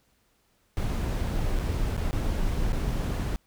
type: noise with dropouts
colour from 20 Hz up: brown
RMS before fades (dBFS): -27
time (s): 0.77-3.36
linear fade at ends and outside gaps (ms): 0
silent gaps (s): 1.588-1.595 / 1.966-1.978 / 2.11-2.13 / 2.722-2.73
effects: pink hiss -68 dBFS RMS until 3.46 s